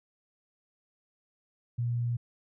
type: tone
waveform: sine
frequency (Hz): 119.5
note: A#2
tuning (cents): +43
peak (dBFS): -27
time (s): 1.78-2.17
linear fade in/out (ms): 10
effects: none